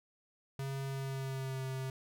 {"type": "tone with pitch glide", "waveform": "square", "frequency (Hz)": [136.1, 132.07], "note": ["C#3", "C3"], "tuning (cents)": [-31, 17], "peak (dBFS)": -37, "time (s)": [0.59, 1.9], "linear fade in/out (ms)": 2, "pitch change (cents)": -52, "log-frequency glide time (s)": [0.86, 1.64], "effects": []}